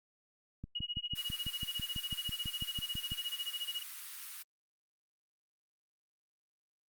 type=click train; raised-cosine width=5 ms; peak=-29 dBFS; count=16; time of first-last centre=0.64-3.119 s; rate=6.05 Hz
type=tone with tremolo; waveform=sine; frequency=2894 Hz; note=F#7; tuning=39 cents flat; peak=-33 dBFS; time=0.75-3.83 s; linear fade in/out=5 ms; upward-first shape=sine; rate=14 Hz; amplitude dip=100%
type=high-pass noise; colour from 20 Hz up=white; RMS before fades=-46 dBFS; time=1.15-4.43 s; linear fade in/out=10 ms; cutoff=1200 Hz; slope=24 dB/octave
effects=Opus 48 kbps